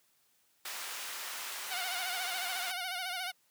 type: high-pass noise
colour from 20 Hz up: pink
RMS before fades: -41 dBFS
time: 0.65-2.72 s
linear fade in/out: 5 ms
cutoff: 1100 Hz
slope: 12 dB/octave
type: tone with vibrato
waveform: 10% pulse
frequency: 731 Hz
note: F#5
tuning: 21 cents flat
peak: -27 dBFS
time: 1.7-3.32 s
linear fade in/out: 20 ms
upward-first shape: sine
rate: 14 Hz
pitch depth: 73 cents each way
effects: white hiss -71 dBFS RMS until 3.5 s + high-pass 100 Hz 12 dB/octave